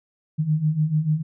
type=beating tone pair; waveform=sine; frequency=149.9 / 156.7 Hz; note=D3 / D#3; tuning=+36 / +13 cents; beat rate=6.8 Hz; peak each=-24 / -20 dBFS; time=0.38-1.23 s; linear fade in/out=20 ms; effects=none